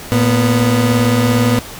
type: tone pair together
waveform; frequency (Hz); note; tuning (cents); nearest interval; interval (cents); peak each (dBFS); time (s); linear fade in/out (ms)
30% pulse; 114.3 / 246.2; A#2 / B3; -34 / -5; octave + minor second; 1329; -11; 0.12-1.59; 0
effects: pink hiss -31 dBFS RMS until 1.79 s